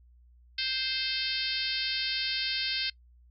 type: harmonic tone with a mistuned harmonic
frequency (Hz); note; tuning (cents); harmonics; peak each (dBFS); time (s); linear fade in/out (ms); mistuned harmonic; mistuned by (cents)
523.3; C5; 0; 3 / 4 / 5 / 6 / 7 / 8 / 9 / 10; -40 / -39 / -37 / -36 / -36 / -35 / -35 / -40; 0.58-2.9; 5; 8; +21
effects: noise-tail reverb RT60 0.1 s tail -22 dB re dry + added 60 Hz sine -55 dBFS peak until 3.3 s